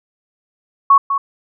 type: tone with echo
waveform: sine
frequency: 1108.7 Hz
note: C#6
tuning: in tune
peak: -5 dBFS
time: 0.9-0.98 s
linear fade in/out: 5 ms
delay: 200 ms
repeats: 1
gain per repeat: -9 dB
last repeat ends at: 1.18 s
effects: none